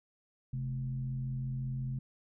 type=tone with frequency modulation; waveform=sine; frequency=131 Hz; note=C3; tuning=2 cents sharp; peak=-33 dBFS; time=0.53-1.99 s; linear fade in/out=5 ms; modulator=85.3 Hz; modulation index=0.5; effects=none